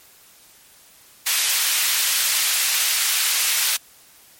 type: high-pass noise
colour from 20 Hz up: pink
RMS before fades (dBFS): -20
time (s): 1.26-3.77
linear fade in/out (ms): 10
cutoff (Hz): 2300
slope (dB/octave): 12
effects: white hiss -50 dBFS RMS until 4.39 s + MP3 64 kbps